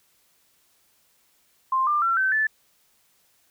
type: tone with pitch steps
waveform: sine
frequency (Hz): 1051 / 1193.4 / 1355.1 / 1538.8 / 1747.3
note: C6 / D6 / E6 / G6 / A6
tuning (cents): +7 / +27 / +47 / -33 / -13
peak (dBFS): -19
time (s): 1.72-2.47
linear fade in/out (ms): 5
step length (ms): 150
effects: white hiss -64 dBFS RMS until 3.5 s